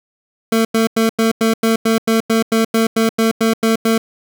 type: tone bursts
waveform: 25% pulse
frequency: 224.7 Hz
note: A3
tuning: 37 cents sharp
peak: -8 dBFS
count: 16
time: 0.52-3.98 s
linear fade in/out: 5 ms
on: 130 ms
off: 92 ms
effects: none